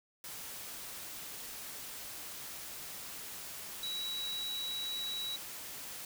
sine tone in noise, 3900 Hz, B7, 23 cents flat, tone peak -36 dBFS, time 3.83-5.36 s, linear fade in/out 2 ms, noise white, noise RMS -45 dBFS, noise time 0.24-6.05 s, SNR +6 dB, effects none

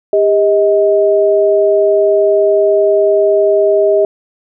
sine tone pair together, 400.8 / 631 Hz, G4 / D#5, +38 / +24 cents, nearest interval minor sixth, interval 786 cents, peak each -10 dBFS, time 0.13-4.05 s, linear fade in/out 2 ms, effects none

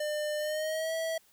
square tone with pitch glide, 600 to 650.5 Hz, D5 to E5, +37 to -23 cents, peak -31 dBFS, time 0-1.18 s, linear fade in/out 5 ms, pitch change +140 cents, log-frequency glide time 0.38-0.94 s, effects white hiss -64 dBFS RMS until 1.32 s

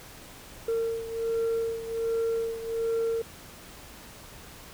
sine beating tone pair, 456.1 / 457.4 Hz, A#4 / A#4, -38 / -33 cents, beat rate 1.3 Hz, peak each -26 / -30 dBFS, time 0.68-3.22 s, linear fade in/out 5 ms, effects tanh soft clip ceiling -23 dBFS + pink hiss -47 dBFS RMS until 4.73 s

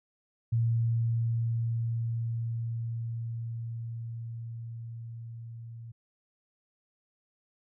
sine tone with level ramp, 115.5 Hz, A#2, 16 cents flat, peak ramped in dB -23 to -41 dBFS, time 0.52-5.92 s, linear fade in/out 10 ms, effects none

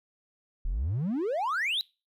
triangle exponential sweep, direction up, 33.56 to 4043 Hz, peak -24 dBFS, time 0.65-1.81 s, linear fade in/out 0 ms, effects noise-tail reverb RT60 0.3 s tail -25 dB re dry + tanh soft clip ceiling -21 dBFS

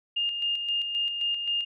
sine tone with tremolo, 2823 Hz, F7, 18 cents sharp, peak -24 dBFS, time 0.16-1.65 s, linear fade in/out 10 ms, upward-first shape square, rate 3.8 Hz, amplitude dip 45%, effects none

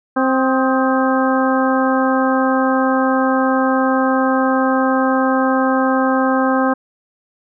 harmonic tone with a mistuned harmonic, 262.9 Hz, C4, 8 cents sharp, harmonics 1 / 2 / 3 / 4 / 5 / 6, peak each -16 / -19 / -21 / -22 / -23 / -24 dBFS, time 0.16-6.74 s, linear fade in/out 10 ms, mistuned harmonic 5, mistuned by -60 cents, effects none

